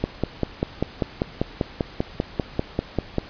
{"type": "click train", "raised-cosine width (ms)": 2, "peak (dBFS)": -7, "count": 17, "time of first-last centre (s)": [0.04, 3.183], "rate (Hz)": 5.09, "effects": ["pink hiss -42 dBFS RMS until 3.29 s", "resampled to 11025 Hz"]}